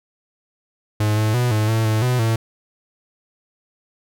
45% pulse tone with pitch steps, 106.2 / 108.1 / 123.1 / 107.5 / 112 / 109 / 125.3 / 112.6 Hz, G#2 / A2 / B2 / A2 / A2 / A2 / B2 / A2, +39 / -30 / -5 / -40 / +31 / -16 / +25 / +40 cents, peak -16 dBFS, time 1-2.36 s, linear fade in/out 5 ms, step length 170 ms, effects none

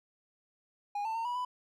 triangle tone with pitch steps, 819 / 891 / 912 / 974 / 995 Hz, G#5 / A5 / A#5 / B5 / B5, -24 / +22 / -38 / -24 / +13 cents, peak -30 dBFS, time 0.95-1.45 s, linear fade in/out 5 ms, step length 100 ms, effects none

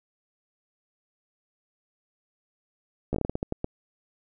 slowing click train, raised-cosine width 2 ms, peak -14 dBFS, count 11, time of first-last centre 3.13-3.644 s, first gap 14 ms, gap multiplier 1.27, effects none

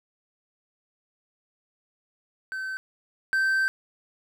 triangle tone pair in turn, 1537 / 1554.9 Hz, G6 / G6, -35 / -15 cents, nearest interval unison, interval 20 cents, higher second, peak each -28 / -19 dBFS, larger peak second, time 2.52-2.77 / 3.33-3.68 s, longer second, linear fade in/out 0 ms, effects none

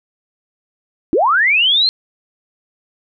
sine linear sweep, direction up, 275.2 to 4246 Hz, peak -10 dBFS, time 1.13-1.89 s, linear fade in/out 0 ms, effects none

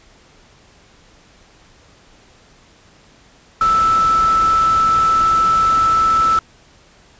sine tone in noise, 1318.5 Hz, E6, in tune, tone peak -11 dBFS, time 3.61-6.39 s, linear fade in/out 2 ms, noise pink, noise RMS -28 dBFS, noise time 3.61-6.39 s, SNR +14 dB, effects pink hiss -49 dBFS RMS until 7.19 s + resampled to 16000 Hz

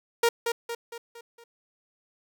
sawtooth tone with echo, 467.9 Hz, A#4, 6 cents sharp, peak -15 dBFS, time 0.23-0.29 s, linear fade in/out 5 ms, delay 230 ms, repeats 5, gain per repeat -6 dB, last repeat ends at 1.44 s, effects none

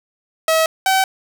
sawtooth tone pair in turn, 643 / 764.7 Hz, E5 / G5, -43 / -43 cents, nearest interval minor third, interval 300 cents, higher second, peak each -9 dBFS, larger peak neither, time 0.48-0.66 / 0.86-1.04 s, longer neither, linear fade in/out 2 ms, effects none

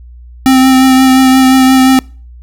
square tone with vibrato, 261.6 Hz, C4, in tune, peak -4 dBFS, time 0.46-1.99 s, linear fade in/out 0 ms, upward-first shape triangle, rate 5.7 Hz, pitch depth 20 cents each way, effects noise-tail reverb RT60 0.4 s tail -26 dB re dry + added 60 Hz sine -30 dBFS peak until 2.42 s

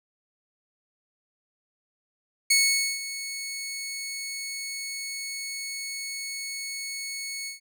15% pulse tone with ADSR envelope, 2205 Hz, C#7, 10 cents flat, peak -11 dBFS, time 2.5-7.6 s, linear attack 8 ms, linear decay 480 ms, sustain -15 dB, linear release 130 ms, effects none

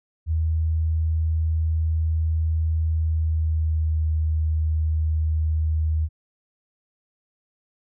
sine tone with pitch glide, 80 to 78.53 Hz, D#2 to D#2, +49 to +17 cents, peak -19 dBFS, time 0.26-6.09 s, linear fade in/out 50 ms, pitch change -32 cents, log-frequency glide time 2.9-4.08 s, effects none

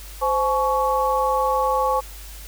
sine tone cluster, 519 / 850 / 1116 Hz, C5 / G#5 / C#6, -14 / +40 / +11 cents, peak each -22 dBFS, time 0.21-2.01 s, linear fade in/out 20 ms, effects added 50 Hz sine -37 dBFS peak until 2.47 s + white hiss -42 dBFS RMS until 2.47 s

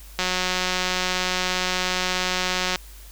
click train, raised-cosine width 0.2 ms, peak -6 dBFS, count 471, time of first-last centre 0.19-2.758 s, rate 183 Hz, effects added 50 Hz sine -41 dBFS peak until 3.11 s + white hiss -48 dBFS RMS until 3.11 s

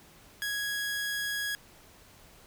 sawtooth tone, 1661.2 Hz, G#6, in tune, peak -27 dBFS, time 0.42-1.55 s, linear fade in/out 0 ms, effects pink hiss -56 dBFS RMS until 2.46 s

